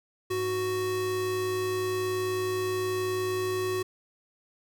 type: tone pair together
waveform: square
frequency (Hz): 103.83 / 370.4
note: G#2 / F#4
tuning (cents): 0 / +2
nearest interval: octave + minor seventh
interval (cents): 2202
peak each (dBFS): -39 / -28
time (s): 0.3-3.83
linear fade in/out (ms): 10
effects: none